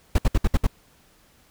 brown noise bursts, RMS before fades -17 dBFS, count 6, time 0.15-0.669 s, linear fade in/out 5 ms, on 34 ms, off 63 ms, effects pink hiss -58 dBFS RMS until 1.5 s

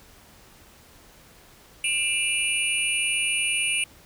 sine tone cluster, 2389 / 2660 / 2878 / 9210 Hz, D7 / E7 / F#7 / D9, +29 / +15 / -49 / -35 cents, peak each -27 dBFS, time 1.84-3.84 s, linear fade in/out 2 ms, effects tanh soft clip ceiling -14 dBFS + pink hiss -52 dBFS RMS until 4.05 s

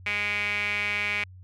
sawtooth tone with band-pass filter, 206.2 Hz, G#3, 12 cents flat, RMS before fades -28 dBFS, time 0.06-1.24 s, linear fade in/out 5 ms, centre 2300 Hz, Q 7.6, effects added 92 Hz sine -44 dBFS peak until 1.43 s

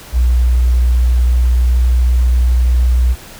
sine tone with pitch glide, 61 to 61.39 Hz, B1 to B1, -21 to -10 cents, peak -8 dBFS, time 0.12-3.16 s, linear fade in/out 50 ms, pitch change +11 cents, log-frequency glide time 0.84-1.95 s, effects pink hiss -35 dBFS RMS until 3.39 s

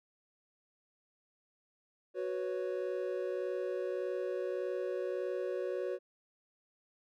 triangle chord, F# suspended fourth, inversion none, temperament just, 370 / 493.3 / 555 Hz, F#4 / B4 / C#5, 0 / -2 / +2 cents, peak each -35 / -37 / -37 dBFS, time 2.14-5.99 s, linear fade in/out 50 ms, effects none

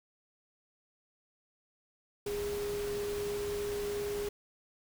sine tone in noise, 410 Hz, G#4, 22 cents flat, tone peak -33 dBFS, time 2.26-4.29 s, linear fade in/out 5 ms, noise pink, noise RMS -43 dBFS, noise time 2.26-4.29 s, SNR +7 dB, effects none

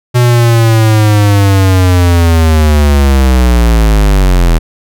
square linear sweep, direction down, 123.47 to 40.54 Hz, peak -5 dBFS, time 0.14-4.59 s, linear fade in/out 20 ms, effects none

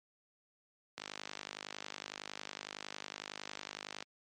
click train, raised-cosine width 0.2 ms, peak -23 dBFS, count 156, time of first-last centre 0.98-4.025 s, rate 50.9 Hz, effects high-pass 200 Hz 12 dB/octave + MP3 48 kbps

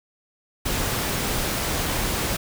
pink noise, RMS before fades -25 dBFS, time 0.65-2.37 s, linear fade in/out 10 ms, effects none

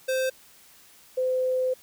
square / sine tone pair in turn, 521 / 512.3 Hz, C5 / C5, -7 / -37 cents, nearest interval unison, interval 30 cents, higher first, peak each -24 / -22 dBFS, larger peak second, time 0.08-0.3 / 1.17-1.74 s, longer second, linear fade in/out 10 ms, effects white hiss -54 dBFS RMS until 1.82 s

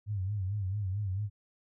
sine tone with vibrato, 98.8 Hz, G2, 14 cents sharp, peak -30 dBFS, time 0.06-1.3 s, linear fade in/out 50 ms, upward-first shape sine, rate 4.5 Hz, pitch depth 120 cents each way, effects none

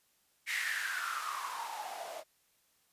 blue noise with band-pass filter sweep, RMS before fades -38 dBFS, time 0.46-2.24 s, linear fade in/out 50 ms, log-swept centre 2100 to 610 Hz, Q 8.5, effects white hiss -72 dBFS RMS until 2.92 s + resampled to 32000 Hz

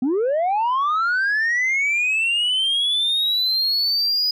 sine linear sweep, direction up, 237.2 to 4982 Hz, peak -15 dBFS, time 0.02-4.31 s, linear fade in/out 5 ms, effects tanh soft clip ceiling -16 dBFS

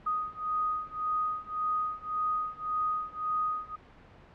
sine beating tone pair, 1244.5 / 1246.3 Hz, D#6 / D#6, 0 / +2 cents, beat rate 1.8 Hz, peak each -32 / -31 dBFS, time 0.06-3.76 s, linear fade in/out 10 ms, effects pink hiss -54 dBFS RMS until 4.34 s + low-pass 2000 Hz 12 dB/octave

